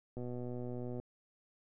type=click train; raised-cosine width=2 ms; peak=-30 dBFS; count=103; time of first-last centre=0.17-0.999 s; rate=123 Hz; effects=none